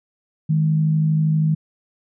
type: tone pair together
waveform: sine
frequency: 156.3 / 208.9 Hz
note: D#3 / G#3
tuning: +8 / +10 cents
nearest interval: perfect fourth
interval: 502 cents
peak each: -15 / -27 dBFS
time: 0.49-1.55 s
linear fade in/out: 10 ms
effects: none